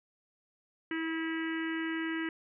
harmonic tone with a mistuned harmonic, 324.5 Hz, E4, 27 cents flat, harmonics 1 / 3 / 4 / 5 / 6 / 7 / 8 / 9, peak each -33 / -48 / -47 / -41 / -40 / -47 / -52 / -48 dBFS, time 0.91-2.29 s, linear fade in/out 2 ms, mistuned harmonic 4, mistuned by -15 cents, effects none

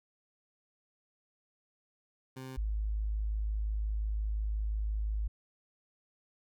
20% pulse / sine tone pair in turn, 130.81 / 52.85 Hz, C3 / G#1, 0 / +31 cents, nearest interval octave + major third, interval 1569 cents, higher first, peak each -37 / -30 dBFS, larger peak second, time 2.36-2.57 / 2.57-5.28 s, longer second, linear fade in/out 10 ms, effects none

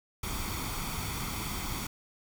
pink noise with comb filter, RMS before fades -35 dBFS, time 0.23-1.87 s, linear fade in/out 5 ms, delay 0.88 ms, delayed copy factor +0.6, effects none

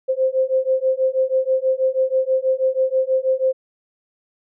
sine beating tone pair, 520 / 526.2 Hz, C5 / C5, -11 / +10 cents, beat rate 6.2 Hz, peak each -19 dBFS, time 0.08-3.53 s, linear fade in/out 20 ms, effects none

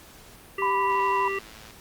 harmonic tone, 392 Hz, G4, in tune, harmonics 1 / 3 / 5 / 7, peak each -29 / -33 / -33 / -34 dBFS, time 0.58-1.39 s, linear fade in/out 5 ms
sine tone with vibrato, 995 Hz, B5, 13 cents sharp, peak -22 dBFS, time 0.62-1.28 s, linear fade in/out 2 ms, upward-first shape square, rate 12 Hz, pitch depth 21 cents each way
click train, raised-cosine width 0.2 ms, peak -29 dBFS, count 89, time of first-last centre 0.9-1.707 s, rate 109 Hz
effects pink hiss -49 dBFS RMS until 1.8 s + Opus 48 kbps

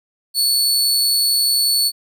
sawtooth tone with amplitude modulation, 4435 Hz, C#8, in tune, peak -10 dBFS, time 0.34-1.92 s, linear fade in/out 50 ms, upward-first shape sine, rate 131 Hz, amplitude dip 30%, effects none

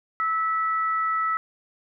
sine tone pair together, 1306 / 1956.8 Hz, E6 / B6, -17 / -16 cents, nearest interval perfect fifth, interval 701 cents, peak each -22 / -31 dBFS, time 0.2-1.37 s, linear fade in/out 0 ms, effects none

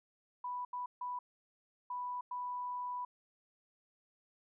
sine tone bursts at uneven times, 987.8 Hz, B5, in tune, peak -37 dBFS, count 5, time 0.44-0.65 / 0.73-0.86 / 1.01-1.19 / 1.9-2.21 / 2.31-3.05 s, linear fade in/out 5 ms, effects none

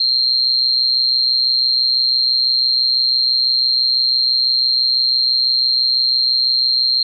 sine tone with amplitude modulation, 4186 Hz, C8, in tune, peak -9 dBFS, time 0-7.03 s, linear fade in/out 5 ms, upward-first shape sine, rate 126 Hz, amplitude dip 80%, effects none

